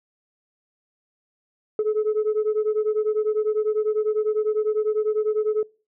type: beating tone pair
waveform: sine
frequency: 425.4 / 435.4 Hz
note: G#4 / A4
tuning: +42 / -18 cents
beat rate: 10 Hz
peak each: -20 / -22 dBFS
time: 1.79-5.63 s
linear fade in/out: 2 ms
effects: noise-tail reverb RT60 0.4 s tail -25 dB re dry + tanh soft clip ceiling -16 dBFS